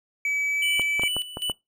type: tone with pitch glide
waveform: triangle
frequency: 2288 to 2307 Hz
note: D7 to D7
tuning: -46 to -31 cents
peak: -21 dBFS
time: 0.25-1.08 s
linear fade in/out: 2 ms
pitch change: +15 cents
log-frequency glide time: 0.48-0.69 s
type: tone with tremolo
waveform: square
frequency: 2974 Hz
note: F#7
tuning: 8 cents sharp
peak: -26 dBFS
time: 0.62-1.52 s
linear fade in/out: 5 ms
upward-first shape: square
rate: 2.5 Hz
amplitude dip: 75%
type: clicks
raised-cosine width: 1 ms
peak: -17 dBFS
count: 6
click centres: 0.796 / 0.996 / 1.035 / 1.166 / 1.371 / 1.498 s
effects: noise-tail reverb RT60 0.2 s tail -23 dB re dry